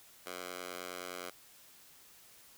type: tone with high-pass filter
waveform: 10% pulse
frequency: 89.8 Hz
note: F2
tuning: 49 cents sharp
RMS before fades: -44 dBFS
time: 0.26-1.3 s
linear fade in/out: 5 ms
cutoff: 590 Hz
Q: 0.63
effects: white hiss -59 dBFS RMS until 2.57 s